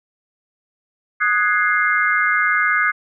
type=chord; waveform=sine; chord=Ab dominant seventh; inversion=second; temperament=equal with one note detuned; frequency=1244.5 / 1480 / 1661.2 / 2106 Hz; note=Eb6 / Gb6 / Ab6 / C7; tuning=0 / 0 / 0 / +11 cents; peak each=-20 dBFS; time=1.2-2.92 s; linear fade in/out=20 ms; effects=none